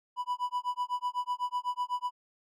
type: tone with tremolo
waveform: triangle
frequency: 987.8 Hz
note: B5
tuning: in tune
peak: -25 dBFS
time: 0.16-2.11 s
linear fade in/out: 50 ms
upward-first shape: sine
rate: 8 Hz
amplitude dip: 100%
effects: none